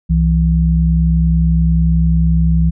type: tone pair together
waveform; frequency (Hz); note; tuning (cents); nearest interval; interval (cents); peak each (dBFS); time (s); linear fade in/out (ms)
sine; 64.63 / 164.81; C2 / E3; -21 / 0; octave + major third; 1621; -12; 0.09-2.71; 20
effects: none